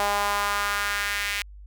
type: tone with high-pass filter sweep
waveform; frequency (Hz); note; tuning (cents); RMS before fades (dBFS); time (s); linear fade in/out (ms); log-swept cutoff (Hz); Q
sawtooth; 203.5; G#3; -35; -26; 0-1.42; 0; 770 to 2200; 2.2
effects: added 50 Hz sine -41 dBFS peak until 1.66 s